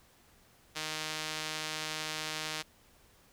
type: tone with band-pass filter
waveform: sawtooth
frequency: 155.56 Hz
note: D#3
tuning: in tune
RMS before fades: -38 dBFS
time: 0.75-2.63 s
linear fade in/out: 20 ms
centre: 4300 Hz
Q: 0.8
effects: pink hiss -63 dBFS RMS until 3.32 s